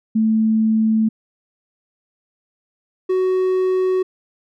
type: tone pair in turn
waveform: sine / triangle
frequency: 220.1 / 372.3 Hz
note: A3 / F#4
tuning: +1 / +11 cents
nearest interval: major sixth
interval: 910 cents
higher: second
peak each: -13 dBFS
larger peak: neither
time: 0.15-1.09 / 3.09-4.03 s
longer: neither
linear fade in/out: 10 ms
effects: none